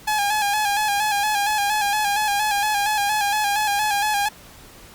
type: tone with vibrato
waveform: sawtooth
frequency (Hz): 830.6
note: G#5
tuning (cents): 0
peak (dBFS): -15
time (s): 0.07-4.29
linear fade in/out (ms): 10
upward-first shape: square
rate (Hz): 4.3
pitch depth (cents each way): 45
effects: pink hiss -45 dBFS RMS until 4.94 s + Opus 48 kbps

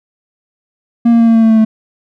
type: tone with pitch steps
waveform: triangle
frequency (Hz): 234.2 / 232 / 229.9 / 227.8 / 225.7 / 223.6 / 221.6 / 219.5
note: A#3 / A#3 / A#3 / A#3 / A3 / A3 / A3 / A3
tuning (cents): +8 / -8 / -24 / -40 / +44 / +28 / +13 / -4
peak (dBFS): -3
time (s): 1.05-1.65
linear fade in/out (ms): 10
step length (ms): 75
effects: none

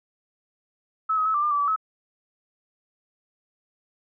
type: tone with pitch steps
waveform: sine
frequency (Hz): 1298 / 1266 / 1297 / 1176 / 1201 / 1158 / 1150 / 1289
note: E6 / D#6 / E6 / D6 / D6 / D6 / D6 / E6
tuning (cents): -27 / +30 / -28 / +2 / +38 / -25 / -37 / -39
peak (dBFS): -20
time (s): 1.09-1.762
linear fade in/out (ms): 10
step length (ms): 84
effects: none

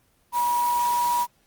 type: tone in noise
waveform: sine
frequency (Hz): 964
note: B5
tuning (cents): -42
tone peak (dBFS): -20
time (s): 0.32-1.27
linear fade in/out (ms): 50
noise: white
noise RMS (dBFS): -34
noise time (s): 0.32-1.27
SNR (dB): +11
effects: pink hiss -64 dBFS RMS until 1.46 s + Opus 24 kbps

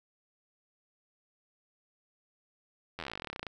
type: slowing click train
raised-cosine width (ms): 0.3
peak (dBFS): -22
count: 23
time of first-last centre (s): 2.99-3.467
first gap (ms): 11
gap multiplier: 1.06
effects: none

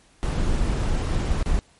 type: noise with dropouts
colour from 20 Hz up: brown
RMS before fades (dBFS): -22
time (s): 0.23-1.59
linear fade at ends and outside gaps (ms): 0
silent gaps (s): 1.427-1.459
effects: pink hiss -57 dBFS RMS until 1.79 s + MP3 48 kbps

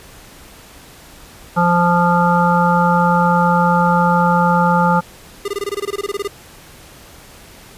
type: harmonic tone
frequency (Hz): 174.1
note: F3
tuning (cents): -5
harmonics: 1 / 3 / 5 / 7 / 8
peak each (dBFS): -15 / -20 / -15 / -19 / -21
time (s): 1.56-5.01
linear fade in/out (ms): 20
type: tone bursts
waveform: square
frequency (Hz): 404.1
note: G#4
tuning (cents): -47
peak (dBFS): -19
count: 16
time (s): 5.45-6.277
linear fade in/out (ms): 5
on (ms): 32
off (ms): 21
effects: pink hiss -41 dBFS RMS until 7.77 s + resampled to 32000 Hz

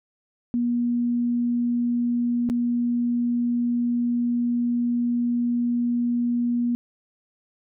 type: tone with dropouts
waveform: sine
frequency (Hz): 240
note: B3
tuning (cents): -49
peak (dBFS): -20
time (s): 0.54-6.75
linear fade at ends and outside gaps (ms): 0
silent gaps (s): 2.49-2.499
effects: none

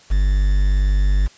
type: tone with quantisation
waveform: triangle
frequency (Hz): 49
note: G1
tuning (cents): 0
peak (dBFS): -11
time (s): 0.1-1.28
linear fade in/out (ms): 20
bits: 6
effects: white hiss -48 dBFS RMS until 1.37 s + resampled to 16000 Hz

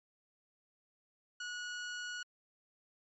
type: tone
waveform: sawtooth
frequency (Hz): 1459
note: F#6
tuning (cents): -25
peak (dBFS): -36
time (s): 1.4-2.23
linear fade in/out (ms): 5
effects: MP3 32 kbps

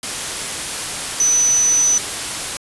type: tone in noise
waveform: sine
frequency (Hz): 6000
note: F#8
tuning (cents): +23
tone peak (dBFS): -12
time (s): 1.2-1.98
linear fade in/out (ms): 2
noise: white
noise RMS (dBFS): -24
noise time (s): 0.03-2.57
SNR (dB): +9
effects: resampled to 24000 Hz

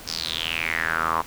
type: tone with band-pass filter sweep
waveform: sawtooth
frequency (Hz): 81.6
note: E2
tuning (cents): -17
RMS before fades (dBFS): -26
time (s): 0.07-1.22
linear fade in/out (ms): 10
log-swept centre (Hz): 5300 to 1000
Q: 6.2
effects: pink hiss -41 dBFS RMS until 1.26 s

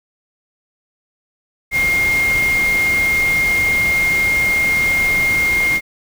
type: tone in noise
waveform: sine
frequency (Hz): 2128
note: C7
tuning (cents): +29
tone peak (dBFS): -13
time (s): 1.71-5.81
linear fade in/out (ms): 50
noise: pink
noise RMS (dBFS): -26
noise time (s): 1.71-5.81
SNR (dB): +10
effects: none

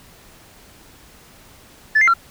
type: tone with pitch steps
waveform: sine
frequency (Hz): 1744 / 2098 / 1366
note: A6 / C7 / F6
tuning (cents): -16 / +4 / -39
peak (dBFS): -9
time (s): 1.95-2.139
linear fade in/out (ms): 10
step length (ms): 63
effects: tanh soft clip ceiling -8 dBFS + pink hiss -47 dBFS RMS until 2.3 s

